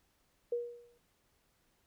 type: tone with exponential decay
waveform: sine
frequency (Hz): 477.7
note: A#4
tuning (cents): +42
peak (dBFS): -29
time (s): 0.52-0.98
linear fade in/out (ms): 5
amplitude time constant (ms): 100
effects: pink hiss -74 dBFS RMS until 1.86 s